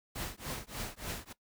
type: noise with tremolo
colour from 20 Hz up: pink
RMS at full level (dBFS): -37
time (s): 0.15-1.33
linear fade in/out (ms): 10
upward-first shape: triangle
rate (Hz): 3.4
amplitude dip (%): 100
effects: noise-tail reverb RT60 0.1 s tail -19 dB re dry